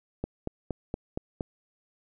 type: click train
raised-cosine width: 2 ms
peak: -17 dBFS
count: 6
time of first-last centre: 0.24-1.408 s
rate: 4.28 Hz
effects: none